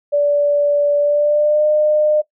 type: tone with pitch glide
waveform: sine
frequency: 580 to 606 Hz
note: D5 to D#5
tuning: -22 to -46 cents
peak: -11 dBFS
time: 0.12-2.22 s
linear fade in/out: 20 ms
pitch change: +76 cents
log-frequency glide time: 0.98-1.66 s
effects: noise-tail reverb RT60 0.1 s tail -17 dB re dry